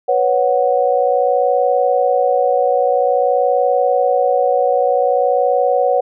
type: chord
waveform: sine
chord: B suspended second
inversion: none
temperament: equal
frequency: 493.9 / 554.4 / 740 Hz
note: B4 / C#5 / F#5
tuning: 0 / 0 / 0 cents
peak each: -16 dBFS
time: 0.08-6.01 s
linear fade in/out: 10 ms
effects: none

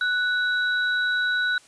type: tone pair together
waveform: sine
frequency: 1480 / 3890 Hz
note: F#6 / B7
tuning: 0 / -27 cents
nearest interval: octave + perfect fourth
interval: 1673 cents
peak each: -21 / -30 dBFS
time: 0.01-1.58 s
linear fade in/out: 2 ms
effects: white hiss -53 dBFS RMS until 1.67 s + resampled to 22050 Hz

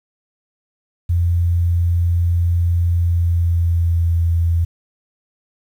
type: tone with pitch glide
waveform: sine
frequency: 86.1 to 84.13 Hz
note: F2 to E2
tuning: -24 to +36 cents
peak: -13 dBFS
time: 1.09-4.65 s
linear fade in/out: 10 ms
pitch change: -40 cents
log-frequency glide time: 2.91-4.19 s
effects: 8-bit

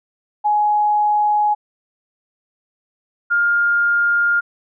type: tone pair in turn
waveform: sine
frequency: 838 / 1409.3 Hz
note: G#5 / F6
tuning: +15 / +15 cents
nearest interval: major sixth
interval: 900 cents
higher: second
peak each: -13 dBFS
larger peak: neither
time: 0.44-1.55 / 3.3-4.41 s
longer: neither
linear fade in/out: 20 ms
effects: none

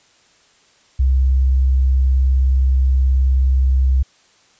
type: tone with vibrato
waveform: sine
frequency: 65.41 Hz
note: C2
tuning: in tune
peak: -11 dBFS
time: 0.99-4.03 s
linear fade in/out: 10 ms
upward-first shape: sine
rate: 19 Hz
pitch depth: 22 cents each way
effects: white hiss -54 dBFS RMS until 4.59 s + resampled to 16000 Hz

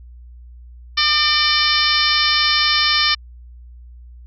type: harmonic tone with a mistuned harmonic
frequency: 602 Hz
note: D5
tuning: 43 cents sharp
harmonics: 2 / 3 / 4 / 5 / 6 / 7 / 8 / 9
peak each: -22 / -22 / -22 / -22 / -22 / -22 / -22 / -22 dBFS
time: 0.97-3.15 s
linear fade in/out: 10 ms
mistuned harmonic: 4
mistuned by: -48 cents
effects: added 60 Hz sine -37 dBFS peak until 4.26 s

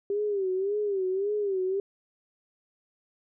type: tone with vibrato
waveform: sine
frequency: 394.8 Hz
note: G4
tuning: 12 cents sharp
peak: -25 dBFS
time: 0.1-1.8 s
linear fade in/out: 2 ms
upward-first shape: sine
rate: 1.8 Hz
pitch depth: 110 cents each way
effects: none

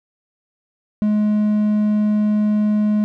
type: tone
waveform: triangle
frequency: 210.8 Hz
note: G#3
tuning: 26 cents sharp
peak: -12 dBFS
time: 1.02-3.04 s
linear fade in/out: 0 ms
effects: none

